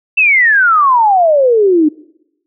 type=exponential sweep; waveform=sine; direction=down; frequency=2700 to 293.6 Hz; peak=-6 dBFS; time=0.17-1.89 s; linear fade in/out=10 ms; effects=noise-tail reverb RT60 0.9 s tail -24 dB re dry